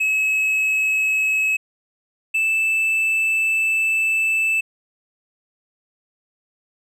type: tone pair in turn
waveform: triangle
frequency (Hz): 2574 / 2637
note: E7 / E7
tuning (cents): -42 / 0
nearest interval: unison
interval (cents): 42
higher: second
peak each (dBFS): -15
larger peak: neither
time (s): 0-1.57 / 2.34-4.61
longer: second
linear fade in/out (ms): 10
effects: none